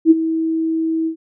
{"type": "tone with ADSR envelope", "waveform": "sine", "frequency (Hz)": 323.4, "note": "E4", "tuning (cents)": -33, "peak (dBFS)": -3, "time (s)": [0.05, 1.16], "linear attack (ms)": 58, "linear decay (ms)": 26, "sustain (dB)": -13, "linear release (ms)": 94, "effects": []}